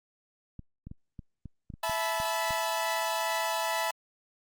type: clicks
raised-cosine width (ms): 5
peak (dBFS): -29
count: 10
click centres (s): 0.593 / 0.87 / 0.914 / 1.192 / 1.457 / 1.702 / 1.739 / 1.896 / 2.201 / 2.507
type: chord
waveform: sawtooth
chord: E suspended fourth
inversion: none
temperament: equal with one note detuned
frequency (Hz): 659.3 / 866.9 / 987.8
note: E5 / A5 / B5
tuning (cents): 0 / -26 / 0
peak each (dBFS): -29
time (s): 1.83-3.91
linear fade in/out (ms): 5
effects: Opus 48 kbps